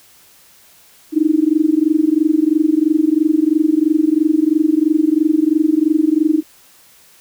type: tone with amplitude modulation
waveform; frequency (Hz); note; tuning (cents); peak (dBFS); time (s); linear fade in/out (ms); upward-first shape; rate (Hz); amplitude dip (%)
sine; 311.1; D#4; 0; -7; 1.12-6.43; 50; sine; 23; 95
effects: white hiss -48 dBFS RMS until 7.2 s